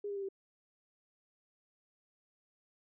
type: tone with pitch steps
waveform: sine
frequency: 409.4 / 402.4 / 395.5 / 388.7 Hz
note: G#4 / G4 / G4 / G4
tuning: -25 / +45 / +15 / -15 cents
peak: -36 dBFS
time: 0.04-0.288 s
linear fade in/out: 5 ms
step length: 62 ms
effects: none